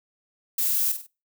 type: noise with echo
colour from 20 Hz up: violet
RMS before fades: -24 dBFS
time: 0.58-0.92 s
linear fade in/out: 5 ms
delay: 49 ms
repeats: 3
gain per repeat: -8 dB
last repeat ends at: 1.067 s
effects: noise-tail reverb RT60 0.3 s tail -24 dB re dry